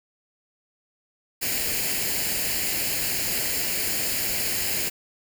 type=noise with comb filter; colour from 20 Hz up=white; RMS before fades=-26 dBFS; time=1.41-4.9 s; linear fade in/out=20 ms; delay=0.42 ms; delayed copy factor=+0.65; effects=none